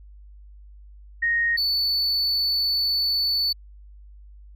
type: tone pair in turn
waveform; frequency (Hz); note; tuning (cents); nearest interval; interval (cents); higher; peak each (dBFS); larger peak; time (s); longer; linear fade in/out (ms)
sine / triangle; 1864.7 / 4476; A#6 / C#8; 0 / +16; octave + minor third; 1516; second; -19; neither; 1.22-1.57 / 1.57-3.53; second; 10
effects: added 50 Hz sine -43 dBFS peak until 4.55 s